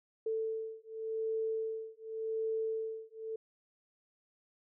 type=beating tone pair; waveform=sine; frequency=443.2 / 444.08 Hz; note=A4 / A4; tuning=+13 / +16 cents; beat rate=0.88 Hz; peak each=-37 / -37 dBFS; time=0.26-3.36 s; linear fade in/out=5 ms; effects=none